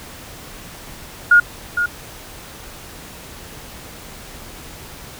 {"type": "tone with echo", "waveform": "sine", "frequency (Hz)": 1429, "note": "F6", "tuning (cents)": 39, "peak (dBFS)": -6, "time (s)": [1.31, 1.4], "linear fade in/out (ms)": 5, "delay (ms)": 460, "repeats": 1, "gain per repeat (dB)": -9, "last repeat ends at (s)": 1.86, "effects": ["pink hiss -37 dBFS RMS until 5.19 s"]}